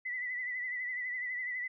sine tone with vibrato, 1989 Hz, B6, 12 cents sharp, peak -34 dBFS, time 0.05-1.68 s, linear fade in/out 10 ms, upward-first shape sine, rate 12 Hz, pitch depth 48 cents each way, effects none

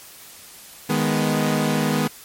sawtooth chord, G# minor, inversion second, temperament equal, 155.56 / 207.7 / 246.9 Hz, D#3 / G#3 / B3, 0 / 0 / 0 cents, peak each -19 dBFS, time 0.89-2.08 s, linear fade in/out 10 ms, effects white hiss -43 dBFS RMS until 2.24 s + MP3 64 kbps

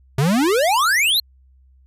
square exponential sweep, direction up, 127 to 4297 Hz, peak -15 dBFS, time 0.18-1.2 s, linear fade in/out 5 ms, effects added 65 Hz sine -49 dBFS peak until 1.86 s + resampled to 32000 Hz

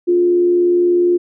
sine tone with frequency modulation, 352 Hz, F4, 14 cents sharp, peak -10 dBFS, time 0.07-1.18 s, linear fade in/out 20 ms, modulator 76.6 Hz, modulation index 0.23, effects none

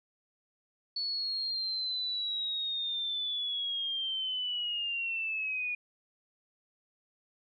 sine linear sweep, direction down, 4435 to 2442 Hz, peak -31 dBFS, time 0.96-5.75 s, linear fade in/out 5 ms, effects none

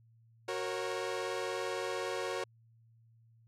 sawtooth chord, F# major, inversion none, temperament equal with one note detuned, 370 / 466.2 / 546.4 Hz, F#4 / A#4 / C#5, 0 / 0 / -25 cents, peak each -35 / -35 / -35 dBFS, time 0.48-2.44 s, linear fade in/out 5 ms, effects added 114 Hz sine -61 dBFS peak until 3.47 s + low-pass 8000 Hz 12 dB/octave

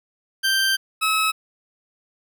20% pulse tone pair in turn, 1568 / 1290 Hz, G6 / E6, 0 / -38 cents, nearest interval minor third, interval 338 cents, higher first, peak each -13 dBFS, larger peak neither, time 0.43-0.77 / 1.01-1.32 s, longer first, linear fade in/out 20 ms, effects none

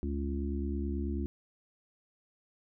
harmonic tone with a mistuned harmonic, 69.3 Hz, C#2, in tune, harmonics 1 / 3 / 4 / 5, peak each -33 / -38 / -39 / -40 dBFS, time 0.03-1.26 s, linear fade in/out 0 ms, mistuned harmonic 1, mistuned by +79 cents, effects none

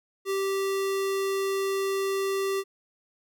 square tone, 390 Hz, G4, 9 cents flat, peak -26 dBFS, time 0.25-2.64 s, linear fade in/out 50 ms, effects none

